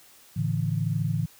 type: chord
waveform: sine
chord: A suspended fourth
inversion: none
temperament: equal with one note detuned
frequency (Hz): 110 / 143.31 / 164.81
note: A2 / D3 / E3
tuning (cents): 0 / -42 / 0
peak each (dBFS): -28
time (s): 0.36-1.26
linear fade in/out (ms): 10
effects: white hiss -54 dBFS RMS until 1.39 s